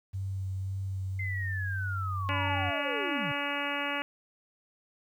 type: tone with vibrato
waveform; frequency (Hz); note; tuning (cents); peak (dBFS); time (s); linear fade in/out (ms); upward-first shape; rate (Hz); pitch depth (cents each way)
sine; 95.6; G2; -43; -31; 0.13-2.71; 20; sine; 1.9; 16
type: linear sweep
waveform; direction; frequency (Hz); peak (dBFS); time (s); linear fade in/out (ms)
sine; down; 2093 to 122.1; -34; 1.19-3.32; 5
type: harmonic tone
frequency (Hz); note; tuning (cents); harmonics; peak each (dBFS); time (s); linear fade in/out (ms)
285.8; D4; -47; 1 / 2 / 3 / 4 / 5 / 6 / 7 / 8 / 9 / 10; -39 / -39 / -39 / -39 / -39 / -39 / -39 / -39 / -39 / -39; 2.29-4.02; 0
effects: 10-bit